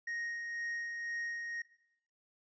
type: tone with tremolo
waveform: triangle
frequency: 1869 Hz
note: A#6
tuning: 4 cents sharp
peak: -34 dBFS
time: 0.07-1.62 s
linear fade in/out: 5 ms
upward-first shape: sine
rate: 2 Hz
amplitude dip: 35%
effects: noise-tail reverb RT60 0.7 s tail -17 dB re dry + resampled to 16000 Hz